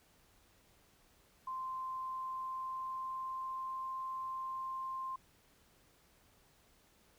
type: tone with pitch glide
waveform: sine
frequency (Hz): 1042 to 1049.9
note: C6 to C6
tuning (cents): -7 to +6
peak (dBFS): -38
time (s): 1.47-5.16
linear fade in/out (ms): 5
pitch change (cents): +13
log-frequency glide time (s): 1.97-4.06
effects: pink hiss -68 dBFS RMS until 7.18 s